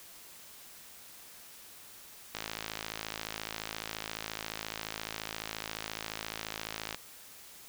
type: click train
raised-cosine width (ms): 0.2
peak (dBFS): -18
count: 251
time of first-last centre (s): 2.35-6.946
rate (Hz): 54.4
effects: white hiss -52 dBFS RMS until 7.68 s